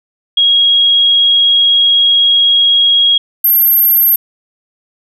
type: tone pair in turn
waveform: sine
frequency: 3292 / 12617 Hz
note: G#7 / G9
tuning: -16 / +10 cents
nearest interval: octave + major seventh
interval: 2326 cents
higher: second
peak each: -6 dBFS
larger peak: neither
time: 0.37-3.18 / 3.44-4.16 s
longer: first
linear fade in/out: 5 ms
effects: none